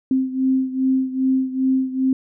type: beating tone pair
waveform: sine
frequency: 261.6 / 264.1 Hz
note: C4 / C4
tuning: 0 / +16 cents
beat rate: 2.5 Hz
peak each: -18 / -22 dBFS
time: 0.11-2.13 s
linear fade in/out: 2 ms
effects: none